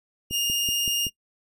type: tone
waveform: sawtooth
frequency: 2832 Hz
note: F7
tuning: 23 cents sharp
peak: -20 dBFS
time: 0.3-1.1 s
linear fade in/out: 50 ms
type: click train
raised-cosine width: 3 ms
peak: -23 dBFS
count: 5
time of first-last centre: 0.31-1.068 s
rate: 5.28 Hz
effects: noise-tail reverb RT60 0.1 s tail -20 dB re dry